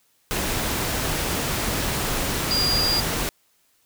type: tone in noise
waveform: sine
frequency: 4817 Hz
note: D8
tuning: 43 cents sharp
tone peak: -20 dBFS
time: 2.51-3 s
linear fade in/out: 0 ms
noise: pink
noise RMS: -25 dBFS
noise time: 0.31-3.29 s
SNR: +2 dB
effects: white hiss -64 dBFS RMS until 3.85 s